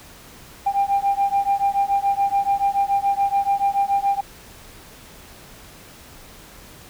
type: beating tone pair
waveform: sine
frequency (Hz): 793 / 800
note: G5 / G5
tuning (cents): +20 / +35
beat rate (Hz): 7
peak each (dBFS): -19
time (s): 0.66-4.21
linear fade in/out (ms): 10
effects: tanh soft clip ceiling -12 dBFS + pink hiss -44 dBFS RMS until 6.89 s